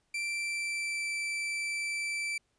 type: tone with pitch glide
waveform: 40% pulse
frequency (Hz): 2349 to 2330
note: D7 to D7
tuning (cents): 0 to -14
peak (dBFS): -31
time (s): 0.14-2.38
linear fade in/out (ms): 5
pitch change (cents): -14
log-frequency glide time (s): 0.24-1.11
effects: pink hiss -75 dBFS RMS until 2.58 s + resampled to 22050 Hz